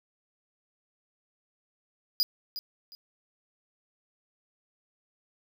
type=tone with echo; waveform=square; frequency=4909 Hz; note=D#8; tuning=24 cents flat; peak=-22 dBFS; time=2.2-2.23 s; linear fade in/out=0 ms; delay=360 ms; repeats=2; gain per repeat=-12 dB; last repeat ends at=2.95 s; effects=none